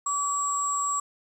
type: tone cluster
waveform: sine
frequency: 1144 / 7440 / 7900 Hz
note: D6 / A#8 / B8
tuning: -46 / -4 / 0 cents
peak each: -26 / -31 / -33 dBFS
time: 0.06-1 s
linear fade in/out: 5 ms
effects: 9-bit